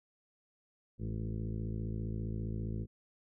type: harmonic tone with a mistuned harmonic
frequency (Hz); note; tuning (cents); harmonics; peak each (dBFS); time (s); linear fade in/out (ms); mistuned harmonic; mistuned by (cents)
55; A1; 0; 1 / 2 / 3 / 4 / 5 / 6 / 7 / 8 / 9; -40 / -38 / -44 / -43 / -53 / -49 / -51 / -56 / -58; 0.98-2.87; 50; 4; -41
effects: none